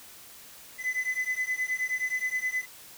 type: beating tone pair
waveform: triangle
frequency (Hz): 2010 / 2019.5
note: B6 / B6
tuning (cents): +30 / +38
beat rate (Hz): 9.5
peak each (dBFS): -29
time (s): 0.78-2.66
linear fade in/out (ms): 50
effects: white hiss -49 dBFS RMS until 2.97 s